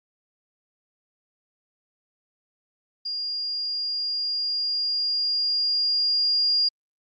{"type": "tone with level ramp", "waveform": "sine", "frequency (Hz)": 4824, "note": "D8", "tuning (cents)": 46, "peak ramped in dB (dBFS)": [-27, -18], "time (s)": [3.05, 6.69], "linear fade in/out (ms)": 10, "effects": ["Opus 48 kbps"]}